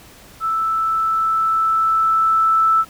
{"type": "tone with level ramp", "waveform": "sine", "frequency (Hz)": 1318.5, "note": "E6", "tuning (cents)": 0, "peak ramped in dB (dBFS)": [-17, -11], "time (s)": [0.4, 2.85], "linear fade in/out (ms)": 50, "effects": ["pink hiss -44 dBFS RMS until 2.89 s"]}